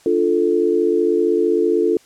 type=chord; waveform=sine; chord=D minor; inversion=none; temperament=equal; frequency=293.7 / 349.2 / 440 Hz; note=D4 / F4 / A4; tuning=0 / 0 / 0 cents; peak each=-22 / -17 / -17 dBFS; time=0.06-1.97 s; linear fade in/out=2 ms; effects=white hiss -51 dBFS RMS until 2.05 s + low-pass 9000 Hz 12 dB/octave

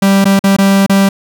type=tone with dropouts; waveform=45% pulse; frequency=196 Hz; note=G3; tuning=in tune; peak=-6 dBFS; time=0.02-1.09 s; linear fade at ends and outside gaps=5 ms; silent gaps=0.244-0.254 / 0.393-0.439 / 0.566-0.585 / 0.864-0.895 s; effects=none

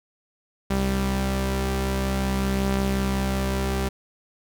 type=tone pair together; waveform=sawtooth; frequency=65.41 / 195.74 Hz; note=C2 / G3; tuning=0 / -2 cents; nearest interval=octave + perfect fifth; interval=1898 cents; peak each=-21 dBFS; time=0.7-3.89 s; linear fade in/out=10 ms; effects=none

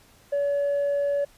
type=tone with tanh clipping; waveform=triangle; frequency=569 Hz; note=C#5; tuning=45 cents sharp; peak=-22 dBFS; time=0.32-1.25 s; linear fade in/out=10 ms; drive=6 dB; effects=pink hiss -56 dBFS RMS until 1.37 s + resampled to 32000 Hz

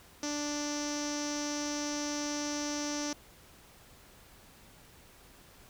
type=tone with low-pass filter; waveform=sawtooth; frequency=293.7 Hz; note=D4; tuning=in tune; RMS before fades=-35 dBFS; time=0.23-3.13 s; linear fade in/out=2 ms; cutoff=5900 Hz; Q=8.7; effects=pink hiss -57 dBFS RMS until 5.69 s

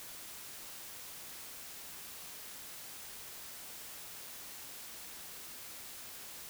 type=silence; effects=white hiss -48 dBFS RMS until 6.49 s

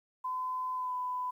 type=tone with pitch glide; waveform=sine; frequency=1017 to 1000.7 Hz; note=C6 to B5; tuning=-50 to +23 cents; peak=-32 dBFS; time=0.24-1.31 s; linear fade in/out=10 ms; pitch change=-27 cents; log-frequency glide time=0.74-0.95 s; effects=11-bit

